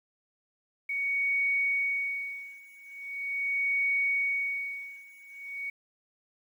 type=tone with tremolo; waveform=sine; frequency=2236 Hz; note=C#7; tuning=14 cents sharp; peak=-24 dBFS; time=0.89-5.7 s; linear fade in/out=5 ms; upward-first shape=sine; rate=0.41 Hz; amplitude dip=95%; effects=10-bit